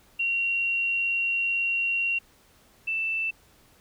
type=tone pair in turn; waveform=sine; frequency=2749 / 2660 Hz; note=F7 / E7; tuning=-28 / +15 cents; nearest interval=minor second; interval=57 cents; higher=first; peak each=-23 / -25 dBFS; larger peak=first; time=0.19-2.19 / 2.87-3.31 s; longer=first; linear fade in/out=10 ms; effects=pink hiss -59 dBFS RMS until 3.8 s